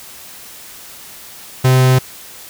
45% pulse tone, 129.1 Hz, C3, 23 cents flat, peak -8 dBFS, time 1.64-1.99 s, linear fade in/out 10 ms, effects white hiss -36 dBFS RMS until 2.49 s

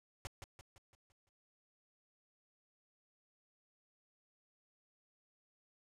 pink noise with echo, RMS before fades -43 dBFS, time 0.25-0.27 s, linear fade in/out 0 ms, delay 170 ms, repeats 6, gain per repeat -6 dB, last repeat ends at 1.29 s, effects low-pass 9000 Hz 12 dB/octave

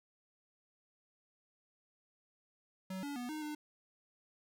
square tone with pitch steps, 188.4 / 285.6 / 244.8 / 308 / 300.2 Hz, F#3 / D4 / B3 / D#4 / D4, +32 / -48 / -15 / -17 / +38 cents, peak -40 dBFS, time 2.9-3.55 s, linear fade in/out 5 ms, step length 130 ms, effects none

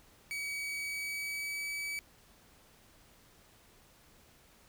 40% pulse tone with pitch glide, 2269 to 2289 Hz, C#7 to D7, +40 to -45 cents, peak -35 dBFS, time 0.31-1.99 s, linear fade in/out 0 ms, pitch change +15 cents, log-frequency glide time 0.78-1.68 s, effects pink hiss -62 dBFS RMS until 4.68 s

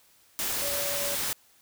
sine tone in noise, 570 Hz, C#5, 48 cents sharp, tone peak -34 dBFS, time 0.62-1.15 s, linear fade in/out 0 ms, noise white, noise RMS -30 dBFS, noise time 0.39-1.33 s, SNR -7 dB, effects white hiss -61 dBFS RMS until 1.61 s

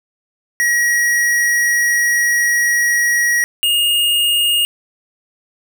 square tone pair in turn, 1906 / 2846 Hz, A#6 / F7, +38 / +32 cents, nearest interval perfect fifth, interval 694 cents, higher second, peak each -13 dBFS, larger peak neither, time 0.6-3.44 / 3.63-4.65 s, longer first, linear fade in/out 0 ms, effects none

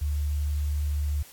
sine tone with quantisation, 73.42 Hz, D2, in tune, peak -24 dBFS, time 0.01-1.23 s, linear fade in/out 10 ms, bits 9, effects white hiss -50 dBFS RMS until 1.32 s + AAC 64 kbps

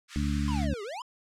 pink high-pass noise, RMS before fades -43 dBFS, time 0.08-0.68 s, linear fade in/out 50 ms, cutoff 1200 Hz, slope 48 dB/octave
harmonic tone, 72.1 Hz, D2, 31 cents flat, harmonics 1 / 2 / 3 / 4, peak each -29 / -33 / -31 / -34 dBFS, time 0.16-0.74 s, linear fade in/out 0 ms
square exponential two-way sweep, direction down then up, 1065 to 388.1 to 1065 Hz, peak -36 dBFS, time 0.48-1.02 s, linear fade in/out 2 ms, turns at 0.83 s
effects low-pass 7000 Hz 12 dB/octave

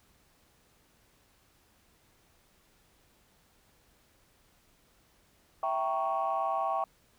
sine chord, E diminished seventh, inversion none, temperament equal with one note detuned, 659.3 / 779.5 / 932.3 / 1108.7 Hz, E5 / G5 / Bb5 / Db6, 0 / -10 / 0 / 0 cents, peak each -33 / -31 / -37 / -32 dBFS, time 5.63-6.84 s, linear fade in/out 2 ms, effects tanh soft clip ceiling -20 dBFS + pink hiss -66 dBFS RMS until 7.18 s

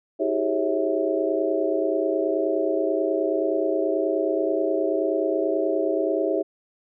sine tone cluster, 319.7 / 381.6 / 411 / 550 / 651 Hz, D#4 / G4 / G#4 / C#5 / E5, +47 / -47 / -18 / -14 / -22 cents, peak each -27 dBFS, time 0.19-6.43 s, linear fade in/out 20 ms, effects none

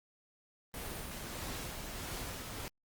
pink noise with tremolo, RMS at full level -41 dBFS, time 0.74-2.68 s, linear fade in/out 0 ms, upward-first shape sine, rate 1.6 Hz, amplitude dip 30%, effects Opus 32 kbps

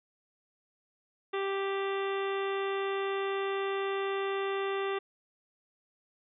harmonic tone, 392 Hz, G4, in tune, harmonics 1 / 2 / 3 / 4 / 5 / 6 / 7 / 8 / 9, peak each -31 / -40 / -38 / -45 / -42 / -49 / -45 / -52 / -47 dBFS, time 1.33-4.99 s, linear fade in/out 10 ms, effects none

